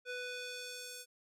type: tone with band-pass filter sweep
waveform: square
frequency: 495.9 Hz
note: B4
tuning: 7 cents sharp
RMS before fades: -44 dBFS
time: 0.05-1.06 s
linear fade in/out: 50 ms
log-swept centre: 1900 to 9400 Hz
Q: 0.81
effects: none